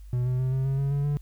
triangle tone with pitch steps, 123.47 / 126.36 / 129.31 / 132.33 / 135.42 / 138.59 / 141.83 / 145.14 Hz, B2 / B2 / C3 / C3 / C#3 / C#3 / C#3 / D3, 0 / +40 / -20 / +20 / -40 / 0 / +40 / -20 cents, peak -21 dBFS, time 0.13-1.17 s, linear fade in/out 0 ms, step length 130 ms, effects added 50 Hz sine -41 dBFS peak until 1.21 s + white hiss -65 dBFS RMS until 1.21 s

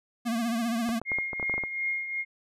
square tone with vibrato, 231.5 Hz, A#3, 12 cents flat, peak -27 dBFS, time 0.25-1 s, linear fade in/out 20 ms, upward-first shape triangle, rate 15 Hz, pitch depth 87 cents each way
clicks, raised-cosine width 1 ms, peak -22 dBFS, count 11, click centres 0.891 / 1.016 / 1.118 / 1.186 / 1.332 / 1.398 / 1.428 / 1.497 / 1.54 / 1.58 / 1.637 s
sine tone with tremolo, 2137 Hz, C7, 36 cents sharp, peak -25 dBFS, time 1.05-2.25 s, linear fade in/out 50 ms, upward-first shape triangle, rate 2.7 Hz, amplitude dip 65%
effects resampled to 32000 Hz

